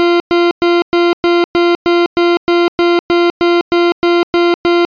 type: tone bursts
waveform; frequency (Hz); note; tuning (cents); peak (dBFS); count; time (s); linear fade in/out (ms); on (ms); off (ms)
40% pulse; 346; F4; -16; -7; 16; 0-4.85; 0; 200; 110
effects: resampled to 11025 Hz